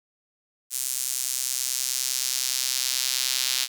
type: tone with high-pass filter sweep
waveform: square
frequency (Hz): 64.8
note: C2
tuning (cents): -16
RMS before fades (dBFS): -27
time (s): 0.7-3.68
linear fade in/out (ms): 50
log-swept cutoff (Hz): 7900 to 4000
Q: 1.3
effects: none

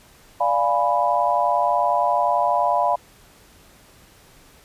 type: chord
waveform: sine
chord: D diminished seventh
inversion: none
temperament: equal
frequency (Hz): 587.3 / 698.5 / 830.6 / 987.8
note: D5 / F5 / Ab5 / Cb6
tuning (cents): 0 / 0 / 0 / 0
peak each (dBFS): -24 / -21 / -24 / -21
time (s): 0.4-2.96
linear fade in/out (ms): 10
effects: pink hiss -51 dBFS RMS until 4.64 s + resampled to 32000 Hz

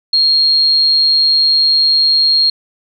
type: tone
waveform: sine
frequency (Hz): 4250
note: C8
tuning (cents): +26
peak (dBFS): -8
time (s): 0.13-2.5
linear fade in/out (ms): 5
effects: none

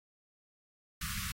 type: band-stop noise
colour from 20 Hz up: pink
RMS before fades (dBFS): -38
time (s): 1.01-1.32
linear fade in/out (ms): 5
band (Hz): 210 to 1100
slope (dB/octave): 96
effects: AAC 48 kbps

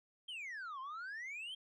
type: exponential two-way sweep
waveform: sine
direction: down then up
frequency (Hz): 3219 to 1023 to 3219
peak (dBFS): -40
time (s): 0.28-1.55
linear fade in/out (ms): 10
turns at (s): 0.8
effects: tanh soft clip ceiling -42 dBFS

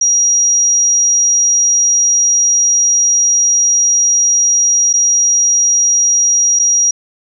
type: tone with dropouts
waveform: sine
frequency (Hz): 5730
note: F8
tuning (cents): +44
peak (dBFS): -8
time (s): 0.01-6.91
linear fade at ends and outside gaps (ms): 5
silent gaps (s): 4.93-4.937 / 6.591-6.595
effects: none

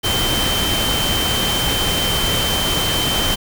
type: tone in noise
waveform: sine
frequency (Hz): 3100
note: G7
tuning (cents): -20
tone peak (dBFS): -20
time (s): 0.03-3.36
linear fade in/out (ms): 20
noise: pink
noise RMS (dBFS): -20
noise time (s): 0.03-3.36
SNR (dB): -3
effects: none

